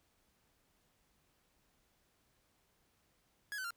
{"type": "tone with pitch steps", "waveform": "45% pulse", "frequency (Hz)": [1669, 1521.7, 1387.3], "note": ["G#6", "F#6", "F6"], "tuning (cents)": [8, 48, -12], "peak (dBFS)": -39, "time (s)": [3.52, 3.706], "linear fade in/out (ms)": 0, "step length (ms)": 62, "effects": ["pink hiss -75 dBFS RMS until 3.76 s"]}